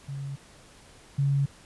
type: tone pair in turn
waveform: sine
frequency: 138.59 / 139.55 Hz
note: C#3 / C#3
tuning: 0 / +12 cents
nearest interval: unison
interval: 12 cents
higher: second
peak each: -32 / -21 dBFS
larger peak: second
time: 0.08-0.36 / 1.18-1.46 s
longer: neither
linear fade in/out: 10 ms
effects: pink hiss -53 dBFS RMS until 1.65 s + resampled to 24000 Hz